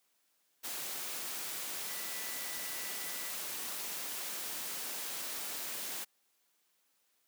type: tone in noise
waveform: sine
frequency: 1975.5 Hz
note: B6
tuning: in tune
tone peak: -50 dBFS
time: 1.87-3.33 s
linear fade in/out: 20 ms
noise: white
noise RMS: -40 dBFS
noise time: 0.63-6.05 s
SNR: -13 dB
effects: white hiss -75 dBFS RMS until 7.27 s + high-pass 200 Hz 12 dB/octave